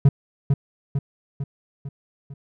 triangle tone with echo, 139.2 Hz, C#3, 8 cents sharp, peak -7 dBFS, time 0.05-0.09 s, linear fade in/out 5 ms, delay 450 ms, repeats 5, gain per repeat -5 dB, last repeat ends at 2.34 s, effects none

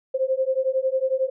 sine beating tone pair, 520 / 531 Hz, C5 / C5, -11 / +25 cents, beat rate 11 Hz, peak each -23 dBFS, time 0.14-1.3 s, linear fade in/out 10 ms, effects none

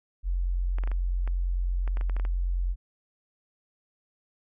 sine tone, 44.53 Hz, F1, 34 cents sharp, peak -24 dBFS, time 0.23-2.76 s, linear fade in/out 50 ms
clicks, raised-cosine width 0.5 ms, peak -25 dBFS, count 12, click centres 0.785 / 0.837 / 0.875 / 0.916 / 1.276 / 1.877 / 1.971 / 2.011 / 2.097 / 2.166 / 2.198 / 2.251 s
effects none

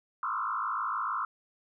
sine tone with frequency modulation, 1202 Hz, D6, 40 cents sharp, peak -29 dBFS, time 0.23-1.25 s, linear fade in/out 2 ms, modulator 53.3 Hz, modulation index 3.6, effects none

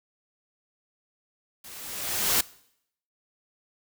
white noise with level ramp, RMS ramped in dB -45 to -21 dBFS, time 1.64-2.41 s, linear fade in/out 5 ms, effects noise-tail reverb RT60 0.7 s tail -21 dB re dry

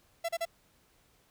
45% pulse tone bursts, 671 Hz, E5, 31 cents sharp, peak -30 dBFS, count 3, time 0.24-0.454 s, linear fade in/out 10 ms, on 48 ms, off 35 ms, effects pink hiss -67 dBFS RMS until 1.3 s

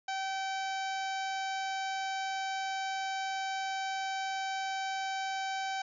harmonic tone, 771 Hz, G5, 29 cents flat, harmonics 1 / 2 / 3 / 4 / 5 / 6 / 7 / 8 / 9, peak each -34 / -40 / -44 / -46 / -48 / -50 / -51 / -52 / -53 dBFS, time 0.08-5.82 s, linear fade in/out 5 ms, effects none

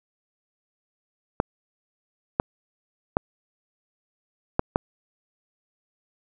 clicks, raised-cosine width 1 ms, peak -5 dBFS, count 5, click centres 1.401 / 2.399 / 3.169 / 4.594 / 4.759 s, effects none

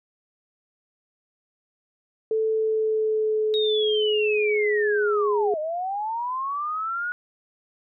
sine tone with pitch glide, 440 to 415.5 Hz, A4 to G#4, 0 to +1 cents, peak -20 dBFS, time 2.31-5.54 s, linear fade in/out 2 ms, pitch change -99 cents, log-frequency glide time 2.5-5.15 s
sine linear two-way sweep, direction down then up, 3791 to 601 to 1466 Hz, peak -25 dBFS, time 3.54-7.12 s, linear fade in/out 0 ms, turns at 5.59 s
effects none

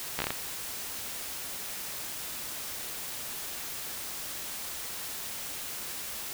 slowing click train, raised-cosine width 0.3 ms, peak -13 dBFS, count 6, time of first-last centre 0.19-0.305 s, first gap 13 ms, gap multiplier 1.29, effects white hiss -38 dBFS RMS until 6.33 s

